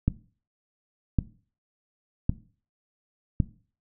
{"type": "click train", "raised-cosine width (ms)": 5, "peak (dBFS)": -9, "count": 4, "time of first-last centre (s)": [0.08, 3.402], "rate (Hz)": 0.903, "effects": ["noise-tail reverb RT60 0.4 s tail -17 dB re dry"]}